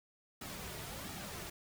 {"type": "noise with flanger", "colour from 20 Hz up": "pink", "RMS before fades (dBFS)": -45, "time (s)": [0.41, 1.5], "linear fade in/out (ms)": 5, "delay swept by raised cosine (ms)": [1.9, 3.9], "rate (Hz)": 1.4, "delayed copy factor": -0.55, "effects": []}